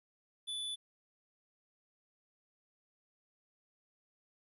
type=tone; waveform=square; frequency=3477 Hz; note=A7; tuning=21 cents flat; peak=-38 dBFS; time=0.47-0.76 s; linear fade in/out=20 ms; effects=resampled to 32000 Hz + 13-bit